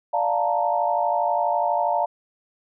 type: chord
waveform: sine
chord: Bb major seventh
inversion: first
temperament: equal with one note detuned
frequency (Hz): 587.3 / 700.5 / 880 / 932.3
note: D5 / F5 / A5 / Bb5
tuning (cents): 0 / +5 / 0 / 0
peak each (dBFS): -26 / -23 / -25 / -26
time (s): 0.13-2.06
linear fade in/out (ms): 10
effects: none